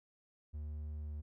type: tone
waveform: triangle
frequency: 75.1 Hz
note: D2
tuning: 39 cents sharp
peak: -38 dBFS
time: 0.53-1.22 s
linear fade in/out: 20 ms
effects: none